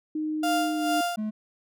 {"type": "tone with pitch glide", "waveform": "sine", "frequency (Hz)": [308.6, 303.6], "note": ["D#4", "D#4"], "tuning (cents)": [-14, -42], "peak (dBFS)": -26, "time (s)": [0.15, 1.01], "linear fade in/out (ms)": 5, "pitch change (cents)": -28, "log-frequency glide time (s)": [0.74, 0.86]}
{"type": "tone with tremolo", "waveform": "35% pulse", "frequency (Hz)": 698.5, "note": "F5", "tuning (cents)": 0, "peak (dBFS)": -21, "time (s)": [0.43, 1.16], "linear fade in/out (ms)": 5, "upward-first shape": "sine", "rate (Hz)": 2.3, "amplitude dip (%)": 65}
{"type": "tone", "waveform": "triangle", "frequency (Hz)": 214.6, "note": "A3", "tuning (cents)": -43, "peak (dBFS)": -25, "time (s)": [1.17, 1.31], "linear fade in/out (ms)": 20}
{"effects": []}